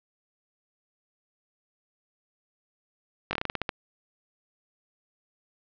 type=slowing click train; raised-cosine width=0.3 ms; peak=-11 dBFS; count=10; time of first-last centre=3.31-3.692 s; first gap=20 ms; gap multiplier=1.18; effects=low-pass 4000 Hz 12 dB/octave